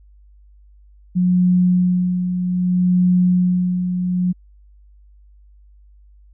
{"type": "tone with tremolo", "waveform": "sine", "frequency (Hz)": 180.4, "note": "F#3", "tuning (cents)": -44, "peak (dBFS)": -11, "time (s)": [1.15, 4.33], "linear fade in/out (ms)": 20, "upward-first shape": "sine", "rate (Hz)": 0.63, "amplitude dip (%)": 55, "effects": ["added 50 Hz sine -45 dBFS peak until 6.33 s"]}